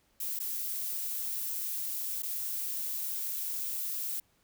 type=noise with dropouts; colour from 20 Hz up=violet; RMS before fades=-35 dBFS; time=0.2-4.2 s; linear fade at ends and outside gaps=5 ms; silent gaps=0.391-0.4 / 2.223-2.23 s; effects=pink hiss -70 dBFS RMS until 4.43 s